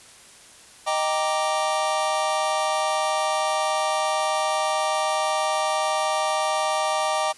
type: chord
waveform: square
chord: Eb major seventh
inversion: none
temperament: equal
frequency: 622.3 / 784 / 932.3 / 1174.7 Hz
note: Eb5 / G5 / Bb5 / D6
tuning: 0 / 0 / 0 / 0 cents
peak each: -27 / -27 / -30 / -28 dBFS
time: 0.86-7.33 s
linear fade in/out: 20 ms
effects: white hiss -48 dBFS RMS until 7.37 s + resampled to 24000 Hz